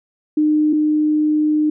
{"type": "tone pair in turn", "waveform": "sine", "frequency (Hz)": [304.2, 304.2], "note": ["D#4", "D#4"], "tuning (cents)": [-39, -39], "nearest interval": "unison", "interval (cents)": 0, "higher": "neither", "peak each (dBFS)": [-12, -13], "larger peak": "first", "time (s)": [[0.37, 0.73], [0.73, 1.7]], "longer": "second", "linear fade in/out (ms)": 5, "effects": []}